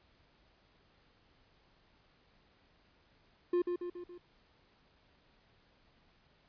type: tone with echo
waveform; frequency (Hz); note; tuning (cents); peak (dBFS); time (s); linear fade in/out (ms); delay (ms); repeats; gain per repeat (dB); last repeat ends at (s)
triangle; 352.8; F4; +18; -25; 3.53-3.62; 5; 140; 4; -5; 4.18
effects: pink hiss -68 dBFS RMS until 6.48 s + resampled to 11025 Hz